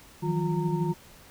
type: tone cluster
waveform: sine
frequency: 158.6 / 172 / 183.5 / 353.8 / 920 Hz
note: D#3 / F3 / F#3 / F4 / A#5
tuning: +33 / -26 / -14 / +23 / -23 cents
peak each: -27 / -34 / -33 / -31 / -35 dBFS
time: 0.22-0.94 s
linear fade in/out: 20 ms
effects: pink hiss -52 dBFS RMS until 1.3 s